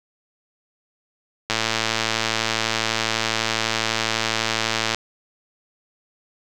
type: click train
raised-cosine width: 0.2 ms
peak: -3 dBFS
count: 387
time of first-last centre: 1.5-4.946 s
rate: 112 Hz
effects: none